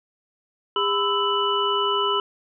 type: tone cluster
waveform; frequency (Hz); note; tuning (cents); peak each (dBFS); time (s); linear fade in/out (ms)
sine; 404.4 / 1006 / 1314 / 2969; G#4 / B5 / E6 / F#7; -46 / +32 / -6 / +5; -25; 0.76-2.2; 2
effects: none